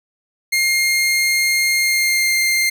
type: tone with pitch glide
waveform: sawtooth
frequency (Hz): 2125 to 2105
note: C7 to C7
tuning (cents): +26 to +10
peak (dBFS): -11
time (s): 0.52-2.7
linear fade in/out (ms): 10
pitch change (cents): -16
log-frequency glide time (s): 1.77-2.38
effects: none